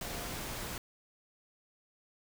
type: tone in noise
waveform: sine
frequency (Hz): 698.5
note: F5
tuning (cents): 0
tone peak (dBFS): -50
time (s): 0.04-0.29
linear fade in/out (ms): 2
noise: pink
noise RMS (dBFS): -40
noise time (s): 0.01-0.78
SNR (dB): -13
effects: none